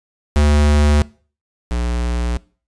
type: tone pair in turn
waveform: square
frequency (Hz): 73.9 / 59.67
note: D2 / A#1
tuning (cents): +11 / +41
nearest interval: major third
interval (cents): 370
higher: first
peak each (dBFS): -11 / -18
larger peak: first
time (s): 0.36-1.02 / 1.71-2.37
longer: neither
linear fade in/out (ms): 0
effects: noise-tail reverb RT60 0.4 s tail -22 dB re dry + resampled to 22050 Hz